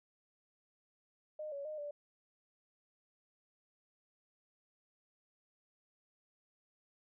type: tone with pitch steps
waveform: sine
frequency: 612 / 563 / 614 / 584 Hz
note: D#5 / C#5 / D#5 / D5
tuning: -29 / +27 / -23 / -10 cents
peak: -40 dBFS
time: 1.39-1.91 s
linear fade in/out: 5 ms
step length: 130 ms
effects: none